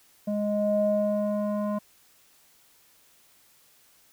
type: tone with low-pass filter sweep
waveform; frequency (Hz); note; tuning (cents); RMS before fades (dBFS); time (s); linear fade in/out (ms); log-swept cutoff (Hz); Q
square; 207.7; G#3; 0; -26; 0.27-1.79; 10; 520 to 870; 6.1
effects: white hiss -60 dBFS RMS until 4.12 s